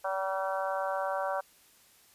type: harmonic tone with a mistuned harmonic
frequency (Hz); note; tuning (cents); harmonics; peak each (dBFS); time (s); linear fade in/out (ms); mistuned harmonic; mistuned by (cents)
191.5; G3; -40; 3 / 4 / 5 / 6 / 7 / 8; -33 / -35 / -37 / -39 / -40 / -41; 0.04-1.41; 10; 7; +29
effects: white hiss -61 dBFS RMS until 2.14 s + resampled to 32000 Hz